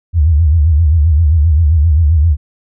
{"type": "tone with vibrato", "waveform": "sine", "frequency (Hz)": 78.5, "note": "D#2", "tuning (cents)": 16, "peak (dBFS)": -6, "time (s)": [0.13, 2.37], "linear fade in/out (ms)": 50, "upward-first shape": "sine", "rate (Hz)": 7.6, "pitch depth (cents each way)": 160, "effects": []}